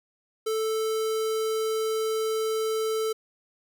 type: tone with notch filter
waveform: square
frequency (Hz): 440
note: A4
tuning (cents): 0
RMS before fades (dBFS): -27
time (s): 0.46-3.13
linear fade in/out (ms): 10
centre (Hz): 2000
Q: 1.9
effects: none